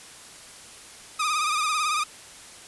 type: tone with vibrato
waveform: sawtooth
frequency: 1226 Hz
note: D#6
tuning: 26 cents flat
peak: -19 dBFS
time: 1.19-2.04 s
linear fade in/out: 10 ms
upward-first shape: sine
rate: 18 Hz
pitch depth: 68 cents each way
effects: white hiss -45 dBFS RMS until 2.67 s + resampled to 24000 Hz